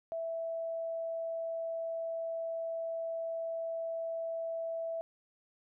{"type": "tone", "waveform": "sine", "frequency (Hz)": 659.3, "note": "E5", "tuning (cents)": 0, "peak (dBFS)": -34, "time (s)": [0.12, 5.01], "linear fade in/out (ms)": 0, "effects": []}